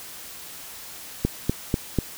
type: click train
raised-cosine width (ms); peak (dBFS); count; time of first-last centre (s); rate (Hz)
3; -7; 4; 1.25-1.987; 4.07
effects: white hiss -40 dBFS RMS until 2.17 s